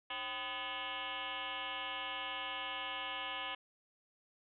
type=tone with frequency modulation; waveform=sine; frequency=1955 Hz; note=B6; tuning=18 cents flat; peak=-38 dBFS; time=0.1-3.55 s; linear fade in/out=5 ms; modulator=236 Hz; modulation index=5.4; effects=none